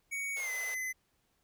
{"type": "tone with pitch glide", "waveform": "square", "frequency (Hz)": [2239, 2030], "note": ["C#7", "B6"], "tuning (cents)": [17, 47], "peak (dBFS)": -35, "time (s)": [0.11, 0.93], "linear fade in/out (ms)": 20, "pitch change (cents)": -170, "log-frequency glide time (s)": [0.35, 0.51]}
{"type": "high-pass noise", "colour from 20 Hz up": "pink", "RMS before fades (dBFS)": -48, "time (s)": [0.36, 0.75], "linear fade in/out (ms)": 10, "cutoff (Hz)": 440, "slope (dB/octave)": 96}
{"effects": ["pink hiss -75 dBFS RMS until 1.43 s"]}